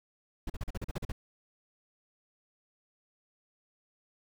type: noise bursts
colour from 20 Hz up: brown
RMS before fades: -34 dBFS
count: 10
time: 0.47-1.12 s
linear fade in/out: 5 ms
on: 29 ms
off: 40 ms
effects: none